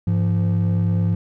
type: tone pair together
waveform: triangle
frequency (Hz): 102.3 / 171.78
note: G#2 / F3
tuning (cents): -26 / -28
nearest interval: major sixth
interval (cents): 898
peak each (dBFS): -15 / -17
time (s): 0.07-1.15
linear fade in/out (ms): 5
effects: tanh soft clip ceiling -11 dBFS